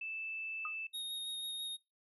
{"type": "tone", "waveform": "sine", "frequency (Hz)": 2637, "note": "E7", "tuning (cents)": 0, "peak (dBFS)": -39, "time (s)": [0.01, 0.87], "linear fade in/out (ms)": 5}
{"type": "tone with exponential decay", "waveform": "sine", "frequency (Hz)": 1244.5, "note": "D#6", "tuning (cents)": 0, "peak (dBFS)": -36, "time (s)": [0.65, 0.75], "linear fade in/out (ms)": 2, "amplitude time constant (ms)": 20}
{"type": "tone with vibrato", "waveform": "square", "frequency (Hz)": 3729, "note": "A#7", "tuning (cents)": 0, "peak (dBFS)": -39, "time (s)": [0.93, 1.77], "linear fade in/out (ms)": 20, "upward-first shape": "sine", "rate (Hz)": 6.1, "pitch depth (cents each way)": 11}
{"effects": ["noise-tail reverb RT60 0.2 s tail -21 dB re dry"]}